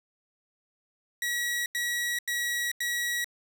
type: tone bursts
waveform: sawtooth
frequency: 1920 Hz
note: B6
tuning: 49 cents flat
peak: -24 dBFS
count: 4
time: 1.22-3.244 s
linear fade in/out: 2 ms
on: 440 ms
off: 88 ms
effects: none